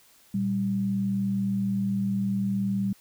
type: tone pair together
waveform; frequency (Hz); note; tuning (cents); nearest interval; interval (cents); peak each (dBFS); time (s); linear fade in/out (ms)
sine; 116.66 / 196.2; A#2 / G3; +2 / +2; major sixth; 900; -33 / -24; 0.34-2.93; 5
effects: white hiss -58 dBFS RMS until 3 s

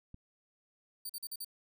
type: click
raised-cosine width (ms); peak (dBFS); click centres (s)
5; -36; 0.144
type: tone bursts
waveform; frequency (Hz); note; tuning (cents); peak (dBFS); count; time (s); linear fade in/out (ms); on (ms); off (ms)
10% pulse; 4600; D8; -37; -32; 5; 1.05-1.447; 5; 45; 43
effects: none

